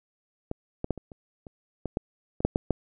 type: clicks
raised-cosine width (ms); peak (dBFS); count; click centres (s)
2; -17 / -16 / -12 / -25 / -30 / -29 / -17 / -13 / -19 / -8 / -9 / -9; 12; 0.514 / 0.844 / 0.907 / 0.977 / 1.118 / 1.468 / 1.857 / 1.971 / 2.405 / 2.45 / 2.559 / 2.707
effects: none